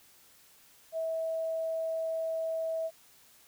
sine tone, 649 Hz, E5, 27 cents flat, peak -30 dBFS, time 0.92-2.91 s, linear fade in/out 50 ms, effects white hiss -60 dBFS RMS until 3.47 s

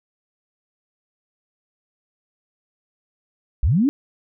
sine linear sweep, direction up, 44.45 to 300 Hz, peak -14 dBFS, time 3.63-3.89 s, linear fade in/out 0 ms, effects none

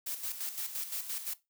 blue noise with tremolo, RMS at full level -36 dBFS, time 0.06-1.34 s, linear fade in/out 10 ms, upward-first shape square, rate 5.8 Hz, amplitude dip 60%, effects noise-tail reverb RT60 0.2 s tail -17 dB re dry

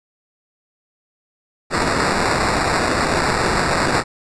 blue noise with sample-and-hold, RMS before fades -18 dBFS, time 1.7-4.04 s, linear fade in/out 50 ms, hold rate 3150 Hz, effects resampled to 22050 Hz

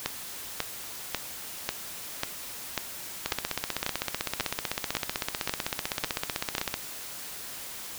two click trains, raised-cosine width 0.2 ms, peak -9 / -10 dBFS, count 13 / 56, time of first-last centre 0.06-6.582 / 3.26-6.741 s, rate 1.84 / 15.8 Hz, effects white hiss -40 dBFS RMS until 7.98 s

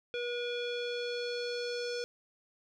square tone with low-pass filter sweep, 482.9 Hz, B4, 39 cents flat, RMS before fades -36 dBFS, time 0.14-2.04 s, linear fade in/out 0 ms, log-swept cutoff 3100 to 5200 Hz, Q 3.5, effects none

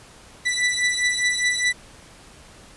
sawtooth beating tone pair, 1972 / 1976.9 Hz, B6 / B6, -3 / +1 cents, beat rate 4.9 Hz, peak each -19 dBFS, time 0.45-1.73 s, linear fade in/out 20 ms, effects pink hiss -47 dBFS RMS until 2.76 s + resampled to 24000 Hz

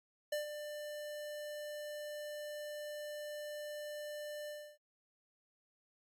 square tone with ADSR envelope, 595 Hz, D5, 22 cents sharp, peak -34 dBFS, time 0.32-4.78 s, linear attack 6 ms, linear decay 130 ms, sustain -9 dB, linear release 300 ms, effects AAC 64 kbps

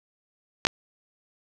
clicks, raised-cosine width 0.2 ms, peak -3 dBFS, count 2, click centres 0.651 / 0.669 s, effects none

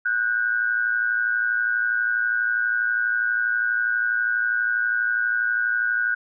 sine tone pair together, 1468.7 / 1581 Hz, F#6 / G6, -13 / +14 cents, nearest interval minor second, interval 127 cents, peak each -21 / -25 dBFS, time 0.05-6.15 s, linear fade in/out 10 ms, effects none

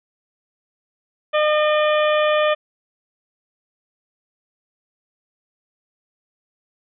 harmonic tone with a mistuned harmonic, 607 Hz, D#5, 43 cents flat, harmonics 1 / 2 / 3 / 4 / 5 / 6, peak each -16 / -22 / -26 / -28 / -30 / -32 dBFS, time 1.33-2.55 s, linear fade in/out 20 ms, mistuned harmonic 6, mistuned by -91 cents, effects none

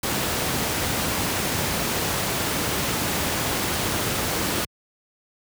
pink noise, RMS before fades -24 dBFS, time 0.03-4.65 s, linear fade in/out 5 ms, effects high-pass 80 Hz 12 dB/octave

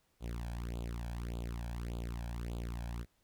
sawtooth tone with flanger, 58.5 Hz, A#1, 7 cents sharp, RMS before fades -40 dBFS, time 0.2-3.06 s, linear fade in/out 50 ms, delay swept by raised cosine 0.26 to 1.26 ms, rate 1.7 Hz, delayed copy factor +0.95, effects pink hiss -75 dBFS RMS until 3.23 s

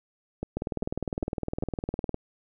two click trains, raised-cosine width 2 ms, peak -16 / -17 dBFS, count 32 / 4, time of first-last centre 0.57-2.144 / 0.43-1.625 s, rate 19.7 / 2.51 Hz, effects none

